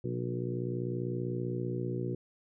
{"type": "harmonic tone with a mistuned harmonic", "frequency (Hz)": 60.3, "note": "B1", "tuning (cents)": -41, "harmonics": [2, 3, 4, 5, 6, 7, 8], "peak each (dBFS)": [-35, -40, -43, -42, -37, -46, -44], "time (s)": [0.04, 2.15], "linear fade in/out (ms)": 5, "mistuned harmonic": 2, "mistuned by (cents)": 71, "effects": []}